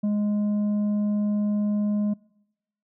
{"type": "tone with tanh clipping", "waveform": "sine", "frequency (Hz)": 207.7, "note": "G#3", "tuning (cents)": 0, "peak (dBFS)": -22, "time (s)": [0.03, 2.14], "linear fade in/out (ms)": 10, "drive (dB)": 5, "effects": ["noise-tail reverb RT60 0.9 s tail -25 dB re dry"]}